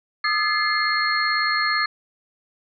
sine tone cluster, 1222 / 1300 / 1716 / 2096 / 4285 Hz, D#6 / E6 / A6 / C7 / C8, -32 / -24 / -44 / +2 / +40 cents, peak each -24 / -30 / -24 / -25 / -26 dBFS, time 0.24-1.86 s, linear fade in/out 5 ms, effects none

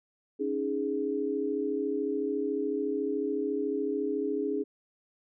sine chord, C# suspended second, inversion none, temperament equal, 277.2 / 311.1 / 415.3 Hz, C#4 / D#4 / G#4, 0 / 0 / 0 cents, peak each -33 / -34 / -30 dBFS, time 0.39-4.64 s, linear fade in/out 20 ms, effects none

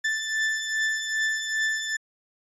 40% pulse beating tone pair, 1760 / 1762.5 Hz, A6 / A6, 0 / +2 cents, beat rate 2.5 Hz, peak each -30 / -25 dBFS, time 0.04-1.97 s, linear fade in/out 10 ms, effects resampled to 22050 Hz

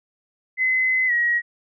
sine tone with pitch glide, 2038 to 1901.5 Hz, C7 to A#6, -46 to +34 cents, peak -17 dBFS, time 0.57-1.42 s, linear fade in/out 50 ms, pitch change -120 cents, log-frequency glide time 1.07-1.12 s, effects none

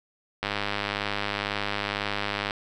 click train, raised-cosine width 0.3 ms, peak -11 dBFS, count 213, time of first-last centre 0.43-2.508 s, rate 102 Hz, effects none

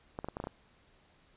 clicks, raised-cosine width 1 ms, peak -23 dBFS, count 7, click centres 0.189 / 0.245 / 0.286 / 0.369 / 0.401 / 0.44 / 0.471 s, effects pink hiss -65 dBFS RMS until 1.36 s + resampled to 8000 Hz

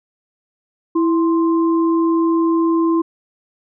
sine tone pair together, 330.1 / 1046.5 Hz, E4 / C6, +2 / 0 cents, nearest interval octave + minor sixth, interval 1998 cents, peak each -13 / -23 dBFS, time 0.95-3.02 s, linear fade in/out 10 ms, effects none

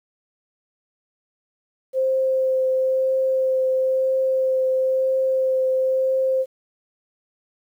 sine tone with vibrato, 523.3 Hz, C5, in tune, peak -17 dBFS, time 1.93-6.46 s, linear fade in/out 50 ms, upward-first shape triangle, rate 1 Hz, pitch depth 11 cents each way, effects 9-bit

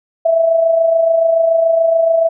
sine tone with amplitude modulation, 659.3 Hz, E5, in tune, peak -7 dBFS, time 0.25-2.29 s, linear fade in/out 10 ms, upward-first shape sine, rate 27 Hz, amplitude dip 50%, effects none

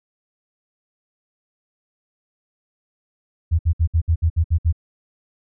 sine tone bursts, 82.41 Hz, E2, in tune, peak -13 dBFS, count 9, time 3.51-4.727 s, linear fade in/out 20 ms, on 81 ms, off 61 ms, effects none

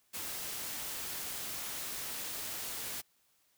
white noise, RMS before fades -40 dBFS, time 0.13-3.02 s, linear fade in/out 20 ms, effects white hiss -72 dBFS RMS until 3.57 s

